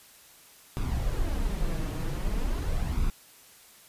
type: noise with flanger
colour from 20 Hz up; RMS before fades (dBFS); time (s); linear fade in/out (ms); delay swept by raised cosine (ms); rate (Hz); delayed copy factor
brown; -28; 0.77-3.1; 0; 0.8 to 6.4; 0.44; +0.55
effects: white hiss -54 dBFS RMS until 3.88 s + resampled to 32000 Hz